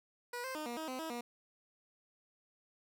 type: tone with pitch steps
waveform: 15% pulse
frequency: 485.5 / 523 / 306.7 / 238.5 / 317.3 / 257.4 / 321.9 / 239.5 Hz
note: B4 / C5 / D#4 / A#3 / D#4 / C4 / E4 / A#3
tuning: -30 / -1 / -25 / +40 / +34 / -28 / -41 / +47 cents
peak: -33 dBFS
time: 0.33-1.21 s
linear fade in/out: 5 ms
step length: 110 ms
effects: none